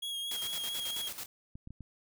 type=tone with vibrato; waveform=45% pulse; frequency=3288 Hz; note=G#7; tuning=18 cents flat; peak=-35 dBFS; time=0.02-1.09 s; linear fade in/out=10 ms; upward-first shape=sine; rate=4.4 Hz; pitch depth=26 cents each way
type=noise with tremolo; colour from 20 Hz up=white; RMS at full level=-40 dBFS; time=0.31-1.26 s; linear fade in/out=2 ms; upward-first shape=square; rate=9.2 Hz; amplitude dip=65%
type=clicks; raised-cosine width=5 ms; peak=-33 dBFS; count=4; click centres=1.555 / 1.674 / 1.706 / 1.807 s
effects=none